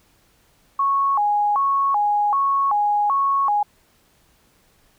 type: tone with vibrato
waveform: sine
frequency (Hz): 956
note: A#5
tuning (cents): +43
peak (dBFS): -16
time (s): 0.79-3.63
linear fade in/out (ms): 5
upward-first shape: square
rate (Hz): 1.3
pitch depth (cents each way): 250
effects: pink hiss -59 dBFS RMS until 4.98 s